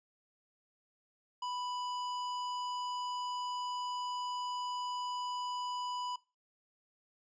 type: tone with hard clipping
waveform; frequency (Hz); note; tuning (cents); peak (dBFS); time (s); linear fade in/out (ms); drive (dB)
sine; 990; B5; +4; -38; 1.42-6.16; 5; 17
effects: noise-tail reverb RT60 0.3 s tail -21 dB re dry + resampled to 16000 Hz